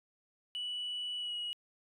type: tone with pitch glide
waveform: sine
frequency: 2953 to 2907 Hz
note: F#7 to F#7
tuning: -4 to -31 cents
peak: -34 dBFS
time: 0.55-1.53 s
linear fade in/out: 0 ms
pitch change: -27 cents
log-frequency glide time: 1.18-1.33 s
effects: tanh soft clip ceiling -33 dBFS